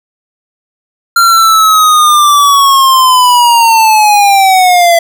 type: linear sweep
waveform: square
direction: down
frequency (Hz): 1384 to 670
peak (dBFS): -4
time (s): 1.16-4.99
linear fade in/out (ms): 5
effects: 7-bit

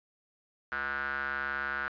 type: tone with band-pass filter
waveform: square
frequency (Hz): 69.5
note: C#2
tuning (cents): +5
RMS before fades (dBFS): -34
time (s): 0.72-1.88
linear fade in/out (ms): 0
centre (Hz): 1500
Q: 9
effects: resampled to 11025 Hz + 10-bit

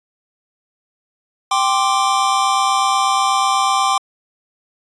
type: chord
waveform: square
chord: G suspended fourth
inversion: none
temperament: equal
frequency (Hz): 784 / 1046.5 / 1174.7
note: G5 / C6 / D6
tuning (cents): 0 / 0 / 0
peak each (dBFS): -19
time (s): 1.51-3.98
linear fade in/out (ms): 5
effects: resampled to 22050 Hz

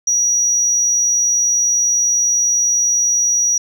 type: tone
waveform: sine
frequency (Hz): 5790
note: F#8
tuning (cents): -38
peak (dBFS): -11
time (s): 0.07-3.58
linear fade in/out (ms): 5
effects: tanh soft clip ceiling -9 dBFS

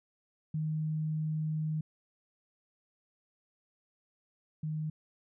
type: tone pair in turn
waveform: sine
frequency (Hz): 155.56 / 154.92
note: D#3 / D#3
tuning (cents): 0 / -7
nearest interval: unison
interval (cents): 7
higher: first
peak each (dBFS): -30 / -32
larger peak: first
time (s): 0.54-1.81 / 4.63-4.9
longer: first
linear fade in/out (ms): 5
effects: none

